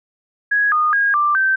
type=tone with pitch steps; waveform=sine; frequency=1663 / 1227 / 1633 / 1181 / 1554 Hz; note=G#6 / D#6 / G#6 / D6 / G6; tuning=+2 / -25 / -30 / +9 / -16 cents; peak=-13 dBFS; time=0.51-1.56 s; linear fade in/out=10 ms; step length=210 ms; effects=none